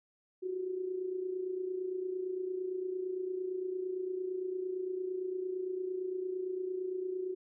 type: tone with amplitude modulation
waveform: sine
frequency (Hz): 370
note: F#4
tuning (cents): 0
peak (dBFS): -31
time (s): 0.42-7.35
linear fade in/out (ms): 20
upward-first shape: sine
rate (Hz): 28.8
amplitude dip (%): 60
effects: none